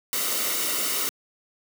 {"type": "noise with comb filter", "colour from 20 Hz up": "white", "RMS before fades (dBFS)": -26, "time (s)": [0.13, 1.09], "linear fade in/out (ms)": 0, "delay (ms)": 1.2, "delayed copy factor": -0.55, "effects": ["high-pass 200 Hz 12 dB/octave"]}